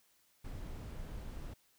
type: noise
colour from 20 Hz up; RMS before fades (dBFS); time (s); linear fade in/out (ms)
brown; -44; 0.44-1.54; 10
effects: white hiss -71 dBFS RMS until 1.78 s